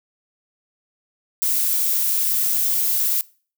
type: noise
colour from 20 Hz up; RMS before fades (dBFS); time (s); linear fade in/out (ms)
violet; -20; 1.42-3.21; 0
effects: noise-tail reverb RT60 0.4 s tail -22 dB re dry